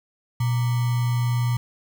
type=tone with sample-and-hold; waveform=sine; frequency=121.1 Hz; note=B2; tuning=34 cents flat; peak=-19 dBFS; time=0.4-1.57 s; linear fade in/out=5 ms; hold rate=1050 Hz; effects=none